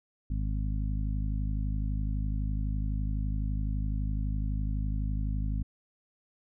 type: harmonic tone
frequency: 51.91 Hz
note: G#1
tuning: in tune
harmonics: 1 / 2 / 3 / 4 / 5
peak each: -29 / -35 / -39 / -41 / -43 dBFS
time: 0.3-5.63 s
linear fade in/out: 5 ms
effects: none